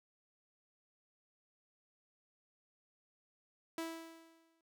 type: tone with exponential decay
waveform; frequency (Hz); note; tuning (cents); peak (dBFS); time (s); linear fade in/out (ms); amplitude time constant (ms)
sawtooth; 328.1; E4; -8; -33; 3.78-4.61; 2; 180
effects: noise-tail reverb RT60 0.1 s tail -21 dB re dry

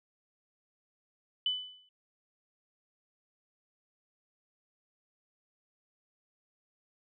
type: tone with exponential decay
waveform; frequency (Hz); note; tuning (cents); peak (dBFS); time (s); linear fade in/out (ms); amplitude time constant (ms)
sine; 3000; F#7; +23; -25; 1.46-1.89; 2; 92
effects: none

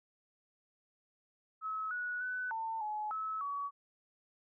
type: tone with pitch steps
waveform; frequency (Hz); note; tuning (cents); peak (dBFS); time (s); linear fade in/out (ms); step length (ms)
sine; 1289 / 1466 / 1499 / 897 / 849 / 1297 / 1132; E6 / F#6 / F#6 / A5 / G#5 / E6 / C#6; -39 / -16 / +22 / +33 / +38 / -28 / +36; -35; 1.61-3.71; 50; 300
effects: none

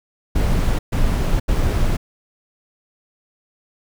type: noise bursts at uneven times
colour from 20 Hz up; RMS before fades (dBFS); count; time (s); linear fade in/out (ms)
brown; -17; 3; 0.35-0.79 / 0.92-1.4 / 1.48-1.97; 10
effects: none

